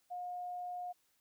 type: tone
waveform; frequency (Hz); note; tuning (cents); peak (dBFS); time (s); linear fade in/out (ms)
sine; 716; F5; +43; -39; 0.1-0.93; 20
effects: white hiss -75 dBFS RMS until 1.2 s